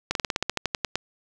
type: slowing click train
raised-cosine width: 0.2 ms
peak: -7 dBFS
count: 13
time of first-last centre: 0.11-0.956 s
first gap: 42 ms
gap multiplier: 1.09
effects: none